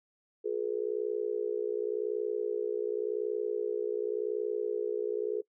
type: tone with amplitude modulation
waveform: sine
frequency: 423.8 Hz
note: G#4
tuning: 35 cents sharp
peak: -25 dBFS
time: 0.44-5.42 s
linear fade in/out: 20 ms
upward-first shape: sine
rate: 60.9 Hz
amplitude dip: 100%
effects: noise-tail reverb RT60 0.1 s tail -23 dB re dry